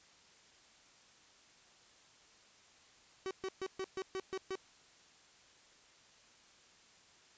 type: tone bursts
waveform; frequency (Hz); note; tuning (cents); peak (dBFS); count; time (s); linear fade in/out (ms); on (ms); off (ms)
45% pulse; 380; F#4; +46; -37; 8; 3.26-4.554; 0; 48; 130
effects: white hiss -63 dBFS RMS until 7.37 s + resampled to 16000 Hz